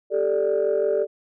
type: chord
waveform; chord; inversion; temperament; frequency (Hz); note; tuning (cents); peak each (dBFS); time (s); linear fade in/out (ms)
sine; G suspended second; none; equal with one note detuned; 394.3 / 440 / 587.3; G4 / A4 / D5; +10 / 0 / 0; -23 / -22 / -22; 0.1-1.07; 50
effects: tanh soft clip ceiling -13 dBFS